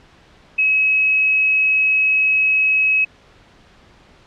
sine tone, 2561 Hz, D#7, 49 cents sharp, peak -12 dBFS, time 0.58-3.05 s, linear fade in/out 10 ms, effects pink hiss -49 dBFS RMS until 4.26 s + low-pass 4000 Hz 12 dB/octave

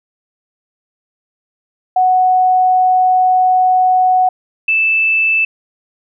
sine tone pair in turn, 740 / 2637 Hz, F#5 / E7, 0 / 0 cents, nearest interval octave + minor seventh, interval 2200 cents, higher second, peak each -8 / -10 dBFS, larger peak first, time 1.96-4.29 / 4.68-5.45 s, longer first, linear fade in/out 5 ms, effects none

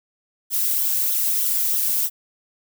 violet noise with flanger, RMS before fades -21 dBFS, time 0.5-2.1 s, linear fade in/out 50 ms, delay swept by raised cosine 0.41 to 1.71 ms, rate 3.2 Hz, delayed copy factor -0.5, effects none

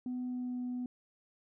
sine tone with pitch glide, 250 to 248.1 Hz, B3 to B3, +21 to +8 cents, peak -33 dBFS, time 0.06-0.86 s, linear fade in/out 2 ms, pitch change -13 cents, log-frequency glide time 0.27-0.58 s, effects tanh soft clip ceiling -32 dBFS

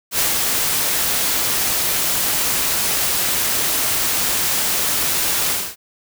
white noise with ADSR envelope, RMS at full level -17 dBFS, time 0.11-5.76 s, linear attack 78 ms, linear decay 130 ms, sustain -2 dB, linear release 250 ms, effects none

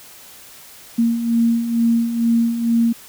sine beating tone pair, 230.1 / 232.3 Hz, A#3 / A#3, -22 / -6 cents, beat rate 2.2 Hz, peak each -22 / -15 dBFS, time 0.98-2.93 s, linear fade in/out 10 ms, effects white hiss -42 dBFS RMS until 3.08 s

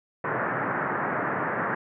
white band-pass noise, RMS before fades -28 dBFS, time 0.24-1.75 s, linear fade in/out 5 ms, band 110 to 1800 Hz, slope 48 dB/octave, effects none

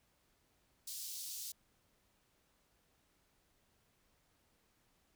pink high-pass noise, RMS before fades -45 dBFS, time 0.87-1.52 s, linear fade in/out 5 ms, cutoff 4300 Hz, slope 24 dB/octave, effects pink hiss -75 dBFS RMS until 5.15 s

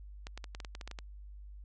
clicks, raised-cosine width 0.2 ms, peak -26 dBFS, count 11, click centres 0.269 / 0.376 / 0.442 / 0.549 / 0.602 / 0.648 / 0.751 / 0.812 / 0.876 / 0.913 / 0.988 s, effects added 50 Hz sine -46 dBFS peak until 1.64 s + resampled to 24000 Hz

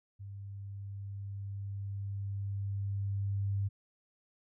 sine tone with level ramp, 99.4 Hz, G2, 25 cents sharp, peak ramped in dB -42 to -29 dBFS, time 0.19-3.69 s, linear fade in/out 20 ms, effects none

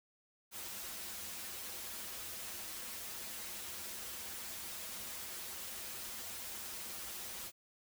white noise with comb filter, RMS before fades -45 dBFS, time 0.51-7.52 s, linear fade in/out 50 ms, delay 6.9 ms, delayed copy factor -0.95, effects none

